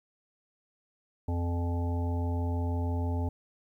harmonic tone, 86.2 Hz, F2, 22 cents flat, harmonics 1 / 3 / 5 / 7 / 9 / 10, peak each -28 / -36 / -42 / -44 / -46 / -43 dBFS, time 1.28-3.29 s, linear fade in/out 5 ms, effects 11-bit

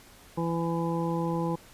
harmonic tone, 167.3 Hz, E3, 26 cents sharp, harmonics 1 / 2 / 3 / 5 / 6, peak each -29 / -32 / -34 / -36 / -37 dBFS, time 0.37-1.56 s, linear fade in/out 10 ms, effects pink hiss -53 dBFS RMS until 1.73 s + resampled to 32000 Hz

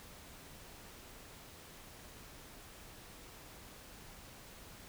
silence, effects pink hiss -54 dBFS RMS until 4.88 s

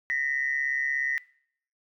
sine tone pair together, 1848 / 1984.9 Hz, A#6 / B6, -16 / +8 cents, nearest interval minor second, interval 124 cents, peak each -27 dBFS, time 0.1-1.18 s, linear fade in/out 0 ms, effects noise-tail reverb RT60 0.6 s tail -22 dB re dry + tanh soft clip ceiling -17 dBFS

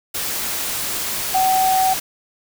sine tone in noise, 757 Hz, F#5, 39 cents sharp, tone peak -14 dBFS, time 1.34-1.94 s, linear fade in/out 10 ms, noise white, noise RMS -24 dBFS, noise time 0.14-2 s, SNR +7 dB, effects none

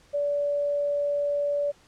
sine tone, 577 Hz, D5, 31 cents flat, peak -23 dBFS, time 0.13-1.72 s, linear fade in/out 20 ms, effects pink hiss -58 dBFS RMS until 1.87 s + low-pass 8000 Hz 12 dB/octave

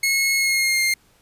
sawtooth tone with pitch glide, 2175 to 2116 Hz, C#7 to C7, -33 to +19 cents, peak -14 dBFS, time 0.03-0.94 s, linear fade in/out 5 ms, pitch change -48 cents, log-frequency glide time 0.37-0.83 s, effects pink hiss -58 dBFS RMS until 1.21 s + resampled to 32000 Hz

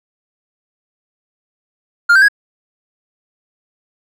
triangle tone with pitch steps, 1406 / 1555 / 1654 Hz, F6 / G6 / G#6, +11 / -14 / -8 cents, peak -4 dBFS, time 2.09-2.285 s, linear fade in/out 10 ms, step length 65 ms, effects none

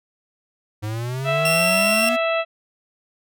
square exponential sweep, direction up, 103.83 to 247.4 Hz, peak -25 dBFS, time 0.82-2.17 s, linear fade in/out 20 ms
harmonic tone, 659 Hz, E5, 1 cent flat, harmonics 1 / 2 / 3 / 4 / 5 / 6, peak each -20 / -26 / -31 / -26 / -34 / -40 dBFS, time 1.24-2.45 s, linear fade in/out 50 ms
sawtooth tone, 2723 Hz, F7, 44 cents flat, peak -16 dBFS, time 1.45-2.09 s, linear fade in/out 2 ms
effects none

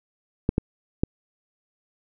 clicks, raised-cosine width 3 ms, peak -7 dBFS, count 3, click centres 0.491 / 0.581 / 1.035 s, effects none

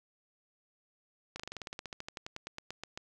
slowing click train, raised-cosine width 0.2 ms, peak -23 dBFS, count 22, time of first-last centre 1.36-2.975 s, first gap 36 ms, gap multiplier 1.07, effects none

